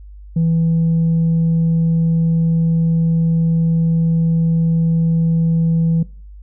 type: tone with tanh clipping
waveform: sine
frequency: 164.81 Hz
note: E3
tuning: in tune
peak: -13 dBFS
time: 0.36-6.03 s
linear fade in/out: 5 ms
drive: 1 dB
effects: noise-tail reverb RT60 0.4 s tail -21 dB re dry + added 50 Hz sine -34 dBFS peak until 6.42 s